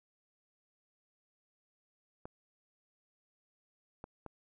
clicks, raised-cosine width 1 ms, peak -30 dBFS, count 3, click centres 2.255 / 4.041 / 4.263 s, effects none

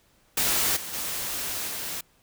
white noise with level steps, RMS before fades -24 / -36 / -31 / -33 dBFS, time 0.37-2.01 s, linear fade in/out 5 ms, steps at 0.76 / 0.93 / 1.67 s, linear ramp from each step 10 ms, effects pink hiss -63 dBFS RMS until 2.22 s

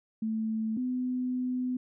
sine tone pair in turn, 220.5 / 252.1 Hz, A3 / B3, +4 / +36 cents, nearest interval major second, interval 232 cents, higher second, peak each -28 dBFS, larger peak neither, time 0.22-0.77 / 0.77-1.77 s, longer second, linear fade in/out 5 ms, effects none

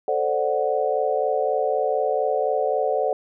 sine chord, D dominant seventh, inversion second, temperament equal, 440 / 523.3 / 587.3 / 740 Hz, A4 / C5 / D5 / F#5, 0 / 0 / 0 / 0 cents, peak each -25 dBFS, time 0.08-3.13 s, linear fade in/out 2 ms, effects none

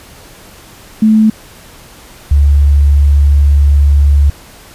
sine tone pair in turn, 217.7 / 71.44 Hz, A3 / D2, -18 / -47 cents, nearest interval octave + perfect fifth, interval 1929 cents, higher first, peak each -4 dBFS, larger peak neither, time 1.02-1.3 / 2.31-4.3 s, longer second, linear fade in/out 5 ms, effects pink hiss -37 dBFS RMS until 4.74 s + resampled to 32000 Hz

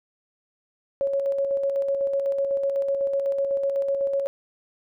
sine tone with tremolo, 553 Hz, C#5, 4 cents flat, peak -20 dBFS, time 1.01-4.27 s, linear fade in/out 0 ms, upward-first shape square, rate 8 Hz, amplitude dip 35%, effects none

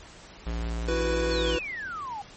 square tone, 57.4 Hz, A#1, 26 cents flat, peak -29 dBFS, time 0.46-1.57 s, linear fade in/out 10 ms
square chord, E suspended second, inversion none, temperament equal, 329.6 / 370 / 493.9 Hz, E4 / F#4 / B4, 0 / 0 / 0 cents, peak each -33 / -33 / -28 dBFS, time 0.88-1.59 s, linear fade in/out 5 ms
sine exponential sweep, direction down, 4500 to 784 Hz, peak -32 dBFS, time 1.31-2.22 s, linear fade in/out 5 ms
effects pink hiss -48 dBFS RMS until 2.36 s + MP3 32 kbps

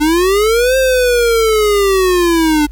square linear two-way sweep, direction up then down, 293.7 to 530 to 293.7 Hz, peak -10 dBFS, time 0-2.67 s, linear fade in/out 20 ms, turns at 0.77 s, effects added 51 Hz sine -26 dBFS peak until 2.71 s + pink hiss -55 dBFS RMS until 2.71 s

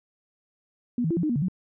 sine tone with pitch steps, 242.6 / 160.3 / 337.5 / 173.3 / 306.7 / 238.3 / 144.8 / 183.8 Hz, B3 / E3 / E4 / F3 / D#4 / A#3 / D3 / F#3, -31 / -48 / +41 / -13 / -25 / +38 / -24 / -11 cents, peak -22 dBFS, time 0.98-1.484 s, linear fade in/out 2 ms, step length 63 ms, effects none

